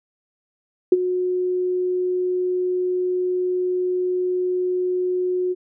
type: tone with ADSR envelope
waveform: sine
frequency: 363.9 Hz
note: F#4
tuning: 29 cents flat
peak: -7 dBFS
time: 0.92-5.55 s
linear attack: 4 ms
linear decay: 32 ms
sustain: -12 dB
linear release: 34 ms
effects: none